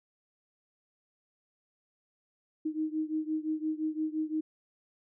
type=beating tone pair; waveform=sine; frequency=310 / 315.8 Hz; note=D#4 / D#4; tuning=-6 / +26 cents; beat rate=5.8 Hz; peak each=-32 / -34 dBFS; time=2.65-4.41 s; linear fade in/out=10 ms; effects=none